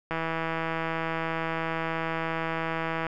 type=click train; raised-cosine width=0.5 ms; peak=-15 dBFS; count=483; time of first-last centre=0.11-3.067 s; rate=163 Hz; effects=none